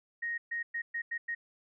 sine tone bursts at uneven times, 1869 Hz, A#6, 4 cents sharp, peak -32 dBFS, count 6, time 0.22-0.38 / 0.51-0.63 / 0.74-0.82 / 0.94-1.02 / 1.11-1.18 / 1.28-1.35 s, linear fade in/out 10 ms, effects none

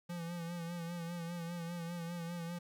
square tone with vibrato, 170.7 Hz, F3, 39 cents flat, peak -40 dBFS, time 0.09-2.59 s, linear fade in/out 10 ms, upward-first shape sine, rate 5 Hz, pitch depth 46 cents each way, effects 12-bit

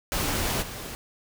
pink noise with level steps, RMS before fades -27 / -37 dBFS, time 0.12-0.95 s, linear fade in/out 0 ms, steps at 0.61 s, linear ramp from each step 20 ms, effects none

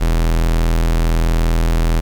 45% pulse tone, 41.2 Hz, E1, in tune, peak -12 dBFS, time 0-2.01 s, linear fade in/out 20 ms, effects 7-bit

